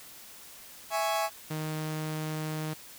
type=chord; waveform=40% pulse; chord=C# minor; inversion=first; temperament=equal; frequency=659.3 / 830.6 / 1108.7 Hz; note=E5 / G#5 / C#6; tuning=0 / 0 / 0 cents; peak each=-30 / -30 / -33 dBFS; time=0.9-1.3 s; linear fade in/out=50 ms
type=tone; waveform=sawtooth; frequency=155.5 Hz; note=D#3; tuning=1 cent flat; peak=-28 dBFS; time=1.5-2.74 s; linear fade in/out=10 ms
effects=white hiss -49 dBFS RMS until 2.98 s